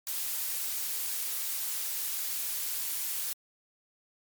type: noise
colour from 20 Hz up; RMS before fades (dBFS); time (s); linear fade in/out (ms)
blue; -33; 0.07-3.33; 0
effects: MP3 96 kbps